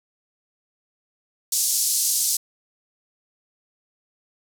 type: band-pass noise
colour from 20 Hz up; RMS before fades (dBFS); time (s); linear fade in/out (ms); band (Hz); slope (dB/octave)
pink; -22; 1.52-2.37; 5; 5400 to 13000; 24
effects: none

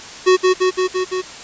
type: tone with echo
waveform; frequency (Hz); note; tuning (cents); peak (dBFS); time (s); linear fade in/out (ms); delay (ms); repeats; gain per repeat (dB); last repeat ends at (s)
square; 370; F#4; 0; -9; 0.26-0.37; 20; 170; 5; -2; 1.22
effects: white hiss -34 dBFS RMS until 1.43 s + resampled to 16000 Hz

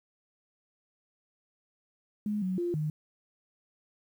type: tone with pitch steps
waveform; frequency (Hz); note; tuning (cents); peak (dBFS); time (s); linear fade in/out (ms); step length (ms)
sine; 209.4 / 185.8 / 348.4 / 152.7; G#3 / F#3 / F4 / D#3; +15 / +7 / -4 / -32; -28; 2.26-2.9; 2; 160
effects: 10-bit

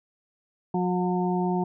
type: harmonic tone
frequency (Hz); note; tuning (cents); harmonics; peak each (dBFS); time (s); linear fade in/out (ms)
180.5; F#3; -43; 1 / 2 / 4 / 5; -25 / -28 / -31 / -32; 0.74-1.64; 5
effects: none

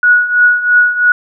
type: tone with tremolo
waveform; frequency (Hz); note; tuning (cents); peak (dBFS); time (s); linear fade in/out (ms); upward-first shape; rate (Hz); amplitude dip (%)
sine; 1461; F#6; -22; -3; 0.03-1.12; 2; triangle; 3; 80
effects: none

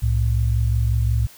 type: tone pair together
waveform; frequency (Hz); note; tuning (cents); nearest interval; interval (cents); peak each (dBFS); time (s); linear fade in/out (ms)
sine; 65.4 / 110.97; C2 / A2; 0 / +15; major sixth; 915; -19; 0.02-1.27; 10
effects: white hiss -46 dBFS RMS until 1.37 s

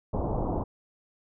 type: low-pass noise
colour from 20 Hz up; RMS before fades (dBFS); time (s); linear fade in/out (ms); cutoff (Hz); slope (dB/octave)
pink; -29; 0.13-0.64; 10; 990; 48
effects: none

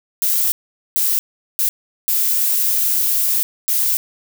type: noise bursts at uneven times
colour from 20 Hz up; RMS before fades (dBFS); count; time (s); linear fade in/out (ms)
violet; -17; 5; 0.22-0.52 / 0.96-1.19 / 1.59-1.69 / 2.08-3.43 / 3.68-3.97; 0
effects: none

